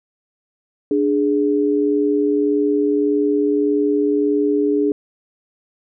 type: tone pair together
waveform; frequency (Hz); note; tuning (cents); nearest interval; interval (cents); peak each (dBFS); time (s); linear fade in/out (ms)
sine; 293.7 / 415.4; D4 / G#4; 0 / 0; tritone; 600; -17; 0.91-4.92; 2
effects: none